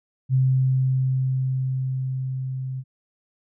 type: tone with level ramp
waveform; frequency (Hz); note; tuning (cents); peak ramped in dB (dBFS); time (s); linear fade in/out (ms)
sine; 130.8; C3; 0; -15 to -27; 0.29-2.84; 50
effects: none